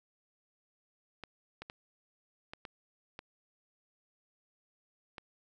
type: clicks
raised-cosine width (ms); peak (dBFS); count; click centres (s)
0.3; -27; 7; 1.237 / 1.62 / 1.699 / 2.535 / 2.652 / 3.191 / 5.182
effects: none